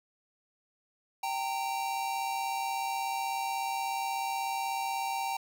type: tone pair together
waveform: square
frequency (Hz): 781.6 / 918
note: G5 / A#5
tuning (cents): -5 / -27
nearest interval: minor third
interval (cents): 278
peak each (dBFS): -34 / -35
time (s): 1.23-5.37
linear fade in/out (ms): 5
effects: none